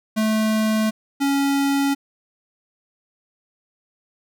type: tone pair in turn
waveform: square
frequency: 217.6 / 278.5 Hz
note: A3 / C#4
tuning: -19 / +8 cents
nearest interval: major third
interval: 427 cents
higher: second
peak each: -18 dBFS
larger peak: neither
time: 0.16-0.91 / 1.2-1.95 s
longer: neither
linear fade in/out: 20 ms
effects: none